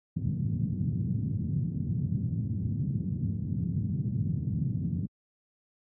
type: band-pass noise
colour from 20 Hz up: pink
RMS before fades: -30 dBFS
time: 0.16-5.07 s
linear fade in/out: 10 ms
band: 100 to 190 Hz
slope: 24 dB/octave
effects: high-pass 60 Hz 12 dB/octave